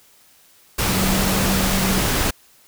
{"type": "tone in noise", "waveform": "sine", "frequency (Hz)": 191.2, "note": "G3", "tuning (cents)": -43, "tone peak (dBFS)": -21, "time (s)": [0.88, 2.01], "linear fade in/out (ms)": 10, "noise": "pink", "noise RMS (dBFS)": -20, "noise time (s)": [0.78, 2.31], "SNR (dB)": -4, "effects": ["white hiss -53 dBFS RMS until 2.67 s"]}